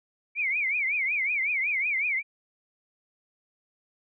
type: tone with vibrato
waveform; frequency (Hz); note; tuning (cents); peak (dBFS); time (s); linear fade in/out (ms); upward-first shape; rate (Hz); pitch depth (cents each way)
sine; 2263; C#7; +35; -24; 0.35-2.23; 50; triangle; 5.4; 200
effects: none